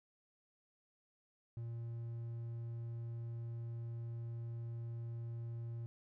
triangle tone, 116.54 Hz, A#2, in tune, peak -39 dBFS, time 1.57-5.86 s, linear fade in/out 0 ms, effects none

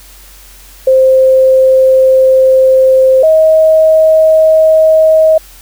sine tone pair in turn, 524 / 633.7 Hz, C5 / D#5, +2 / +32 cents, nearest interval minor third, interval 330 cents, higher second, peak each -3 dBFS, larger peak neither, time 0.87-3.23 / 3.23-5.38 s, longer first, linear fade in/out 5 ms, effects added 46 Hz sine -37 dBFS peak until 5.61 s + white hiss -38 dBFS RMS until 5.61 s

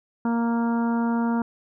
harmonic tone, 233.1 Hz, A#3, in tune, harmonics 1 / 2 / 3 / 4 / 5 / 6 / 7, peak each -21 / -34 / -35 / -31 / -40 / -37 / -48 dBFS, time 0.25-1.42 s, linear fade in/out 2 ms, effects none

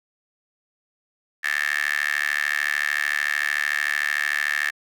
15% pulse tone with high-pass filter, 73.42 Hz, D2, in tune, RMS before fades -24 dBFS, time 1.43-4.71 s, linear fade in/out 20 ms, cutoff 1800 Hz, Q 9.8, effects none

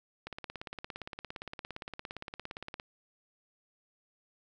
click train, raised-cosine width 0.3 ms, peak -24 dBFS, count 45, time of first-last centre 0.27-2.799 s, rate 17.4 Hz, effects none

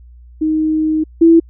sine tone pair in turn, 312.4 / 331 Hz, D#4 / E4, +7 / +7 cents, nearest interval minor second, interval 100 cents, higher second, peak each -12 / -4 dBFS, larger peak second, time 0.41-1.04 / 1.21-1.4 s, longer first, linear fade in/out 10 ms, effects added 60 Hz sine -37 dBFS peak until 1.49 s

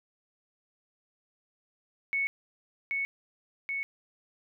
sine tone with echo, 2212 Hz, C#7, 4 cents flat, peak -26 dBFS, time 2.13-2.27 s, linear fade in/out 0 ms, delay 780 ms, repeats 2, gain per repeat -2 dB, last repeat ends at 3.83 s, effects none

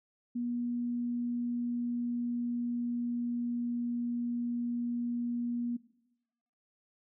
sine tone with pitch glide, 240.8 to 239.3 Hz, B3 to A#3, -44 to +46 cents, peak -31 dBFS, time 0.35-5.77 s, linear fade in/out 10 ms, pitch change -10 cents, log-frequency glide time 0.74-3.99 s, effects noise-tail reverb RT60 0.9 s tail -18 dB re dry

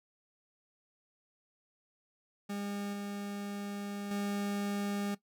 40% pulse tone with level steps, 202.4 Hz, G#3, 44 cents flat, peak -35 / -37 / -32 dBFS, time 2.49-5.15 s, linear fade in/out 10 ms, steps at 2.93 / 4.11 s, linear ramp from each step 2 ms, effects noise-tail reverb RT60 0.1 s tail -17 dB re dry

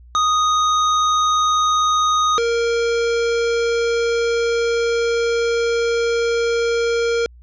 square tone pair in turn, 1244.5 / 466.2 Hz, D#6 / A#4, 0 / 0 cents, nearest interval octave + perfect fourth, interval 1700 cents, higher first, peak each -15 / -17 dBFS, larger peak first, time 0.15-2.38 / 2.38-7.26 s, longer second, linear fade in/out 0 ms, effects added 60 Hz sine -41 dBFS peak until 7.42 s + resampled to 16000 Hz

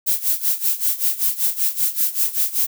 violet noise with tremolo, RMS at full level -17 dBFS, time 0.06-2.67 s, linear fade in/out 20 ms, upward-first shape sine, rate 5.2 Hz, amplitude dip 85%, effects none

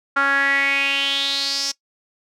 sawtooth tone with band-pass filter sweep, 277.2 Hz, C#4, in tune, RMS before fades -20 dBFS, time 0.16-1.72 s, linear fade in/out 10 ms, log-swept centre 1400 to 5600 Hz, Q 6, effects noise-tail reverb RT60 0.1 s tail -21 dB re dry

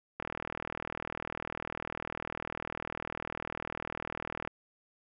click train, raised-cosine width 0.5 ms, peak -20 dBFS, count 172, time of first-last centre 0.2-4.475 s, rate 40 Hz, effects none

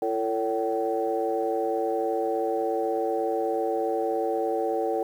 sine tone cluster, 339.3 / 447.4 / 564 / 766 Hz, F4 / A4 / C#5 / G5, -50 / +29 / +30 / -40 cents, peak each -30 / -27 / -30 / -29 dBFS, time 0.02-5.03 s, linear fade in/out 2 ms, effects tanh soft clip ceiling -14 dBFS + 9-bit

